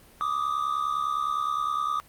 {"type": "tone pair together", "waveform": "triangle", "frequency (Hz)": [1174.7, 1244.5], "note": ["D6", "D#6"], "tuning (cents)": [0, 0], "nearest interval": "minor second", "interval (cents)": 100, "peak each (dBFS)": -26, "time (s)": [0.21, 2], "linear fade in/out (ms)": 0, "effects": ["pink hiss -54 dBFS RMS until 2.08 s", "Opus 32 kbps"]}